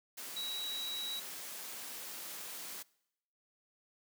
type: tone in noise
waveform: sine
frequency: 3883 Hz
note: B7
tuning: 30 cents flat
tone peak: -37 dBFS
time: 0.36-1.2 s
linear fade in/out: 10 ms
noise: white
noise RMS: -45 dBFS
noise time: 0.17-2.83 s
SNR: +5 dB
effects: noise-tail reverb RT60 0.8 s tail -23 dB re dry + high-pass 200 Hz 12 dB/octave